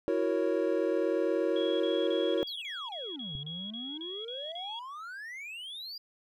triangle chord, F# dominant seventh, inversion third, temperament equal, 329.6 / 370 / 466.2 / 554.4 Hz, E4 / F#4 / A#4 / C#5, 0 / 0 / 0 / 0 cents, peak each -30 dBFS, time 0.08-2.43 s, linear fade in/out 0 ms
sine tone bursts, 3322 Hz, G#7, in tune, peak -38 dBFS, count 12, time 1.56-4.792 s, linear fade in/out 2 ms, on 240 ms, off 32 ms
triangle exponential two-way sweep, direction down then up, 4889 to 132.9 to 4889 Hz, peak -38 dBFS, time 2.47-5.98 s, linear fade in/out 5 ms, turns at 3.36 s
click, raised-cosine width 5 ms, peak -30 dBFS, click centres 3.352 s
effects none

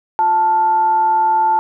sine tone with frequency modulation, 880 Hz, A5, in tune, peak -11 dBFS, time 0.19-1.59 s, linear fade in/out 0 ms, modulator 524 Hz, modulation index 0.21, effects none

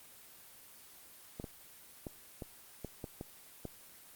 clicks, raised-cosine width 2 ms, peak -27 dBFS, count 8, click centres 1.399 / 1.442 / 2.068 / 2.422 / 2.847 / 3.042 / 3.211 / 3.653 s, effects white hiss -56 dBFS RMS until 4.15 s + Opus 24 kbps

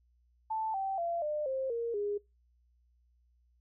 sine tone with pitch steps, 880 / 775 / 682.5 / 601.1 / 529.3 / 466.2 / 410.5 Hz, A5 / G5 / F5 / D5 / C5 / A#4 / G#4, 0 / -20 / -40 / +40 / +20 / 0 / -20 cents, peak -31 dBFS, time 0.5-2.18 s, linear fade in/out 10 ms, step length 240 ms, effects noise-tail reverb RT60 0.2 s tail -23 dB re dry + added 60 Hz sine -66 dBFS peak until 3.6 s

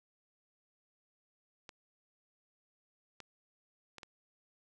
clicks, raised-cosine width 0.2 ms, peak -30 dBFS, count 4, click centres 1.692 / 3.203 / 3.983 / 4.032 s, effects none

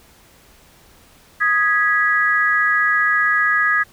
sine chord, G# minor, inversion second, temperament equal with one note detuned, 1244.5 / 1661.2 / 1954 Hz, D#6 / G#6 / B6, 0 / 0 / -19 cents, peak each -20 / -16 / -20 dBFS, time 1.4-3.84 s, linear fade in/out 20 ms, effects pink hiss -50 dBFS RMS until 3.92 s

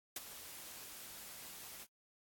white noise with ADSR envelope, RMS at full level -39 dBFS, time 0.16-1.87 s, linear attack 4 ms, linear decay 26 ms, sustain -12 dB, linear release 50 ms, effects AAC 64 kbps

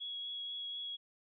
sine tone with vibrato, 3337 Hz, G#7, 8 cents sharp, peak -39 dBFS, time 0-0.97 s, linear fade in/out 20 ms, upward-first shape triangle, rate 4.1 Hz, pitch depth 12 cents each way, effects none

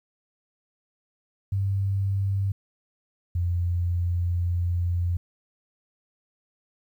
sine tone pair in turn, 98 / 87.48 Hz, G2 / F2, 0 / +3 cents, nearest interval major second, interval 197 cents, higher first, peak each -22 dBFS, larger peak neither, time 1.52-2.52 / 3.35-5.17 s, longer second, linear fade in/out 5 ms, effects 10-bit

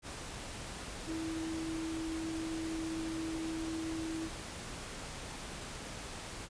sine tone in noise, 323.2 Hz, E4, 34 cents flat, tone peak -36 dBFS, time 1.06-4.3 s, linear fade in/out 50 ms, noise pink, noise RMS -44 dBFS, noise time 0.02-6.49 s, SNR +5 dB, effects resampled to 22050 Hz

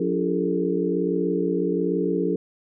sine tone cluster, 179.7 / 284.3 / 341.1 / 407.2 / 448.4 Hz, F3 / C#4 / F4 / G#4 / A4, +50 / +44 / -41 / -34 / +33 cents, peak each -27 dBFS, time 0-2.36 s, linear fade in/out 5 ms, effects none

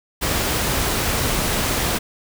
pink noise, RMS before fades -21 dBFS, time 0.21-1.99 s, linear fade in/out 20 ms, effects none

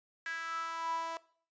sawtooth tone with high-pass filter sweep, 329.6 Hz, E4, in tune, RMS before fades -38 dBFS, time 0.26-1.17 s, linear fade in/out 0 ms, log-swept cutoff 1700 to 800 Hz, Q 7.9, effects noise-tail reverb RT60 0.5 s tail -20 dB re dry + resampled to 16000 Hz

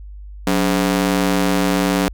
sawtooth ring-modulated tone, 234 Hz, A#3, 7 cents sharp, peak -8 dBFS, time 0.47-2.08 s, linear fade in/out 0 ms, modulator 50.5 Hz, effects added 50 Hz sine -32 dBFS peak until 2.13 s

